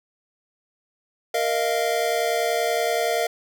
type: chord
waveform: square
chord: Bb suspended fourth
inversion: none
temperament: equal with one note detuned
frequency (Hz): 466.2 / 622.3 / 692.8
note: Bb4 / Eb5 / F5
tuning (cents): 0 / 0 / -14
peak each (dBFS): -26 / -27 / -25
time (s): 1.34-3.27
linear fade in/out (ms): 5
effects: none